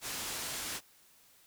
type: low-pass noise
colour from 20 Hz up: white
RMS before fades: -39 dBFS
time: 0.01-0.81 s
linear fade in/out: 50 ms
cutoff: 9800 Hz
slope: 12 dB/octave
effects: white hiss -63 dBFS RMS until 1.46 s